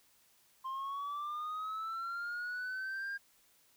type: linear sweep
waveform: sine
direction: up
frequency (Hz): 1046.5 to 1616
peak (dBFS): -34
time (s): 0.64-3.18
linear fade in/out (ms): 20
effects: tanh soft clip ceiling -36 dBFS + white hiss -68 dBFS RMS until 3.76 s